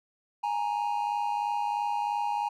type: tone pair together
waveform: triangle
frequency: 830.6 / 933.6 Hz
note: G#5 / A#5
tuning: 0 / +2 cents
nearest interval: major second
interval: 202 cents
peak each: -27 / -29 dBFS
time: 0.43-2.49 s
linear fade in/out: 10 ms
effects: none